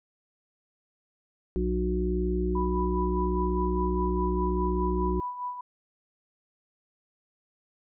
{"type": "harmonic tone", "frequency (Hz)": 60.8, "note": "B1", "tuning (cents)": -26, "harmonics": [1, 3, 5, 6], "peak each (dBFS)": [-28, -31, -35, -29], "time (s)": [1.56, 5.2], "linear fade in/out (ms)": 0}
{"type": "tone with tremolo", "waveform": "sine", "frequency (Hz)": 987.8, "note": "B5", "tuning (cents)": 0, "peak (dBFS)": -29, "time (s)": [2.55, 5.61], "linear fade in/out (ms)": 5, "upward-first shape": "sine", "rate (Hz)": 4.9, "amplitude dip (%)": 60}
{"effects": []}